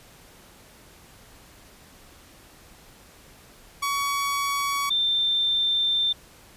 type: tone pair in turn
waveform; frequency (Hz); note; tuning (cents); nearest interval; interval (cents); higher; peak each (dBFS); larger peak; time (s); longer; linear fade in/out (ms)
sawtooth / sine; 1126 / 3575; C#6 / A7; +27 / +27; octave + minor sixth; 2000; second; -20; neither; 3.82-4.9 / 4.9-6.13; second; 10
effects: pink hiss -51 dBFS RMS until 6.56 s + resampled to 32000 Hz